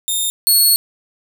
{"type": "tone pair in turn", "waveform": "10% pulse", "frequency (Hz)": [3646, 4353], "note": ["A#7", "C#8"], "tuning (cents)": [-39, -32], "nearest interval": "minor third", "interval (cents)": 307, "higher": "second", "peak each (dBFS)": [-9, -3], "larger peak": "second", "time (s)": [[0.08, 0.3], [0.47, 0.76]], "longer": "second", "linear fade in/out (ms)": 0, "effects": ["7-bit"]}